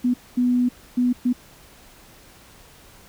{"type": "tone bursts at uneven times", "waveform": "sine", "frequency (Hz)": 246.9, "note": "B3", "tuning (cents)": 0, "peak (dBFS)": -16, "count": 4, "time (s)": [[0.04, 0.14], [0.37, 0.69], [0.97, 1.13], [1.25, 1.33]], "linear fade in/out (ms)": 10, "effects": ["pink hiss -49 dBFS RMS until 3.08 s"]}